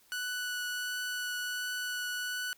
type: tone with vibrato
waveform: sawtooth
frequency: 1480 Hz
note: F#6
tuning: in tune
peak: -30 dBFS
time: 0.12-2.53 s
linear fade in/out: 0 ms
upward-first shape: triangle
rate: 1.4 Hz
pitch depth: 9 cents each way
effects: white hiss -64 dBFS RMS until 2.57 s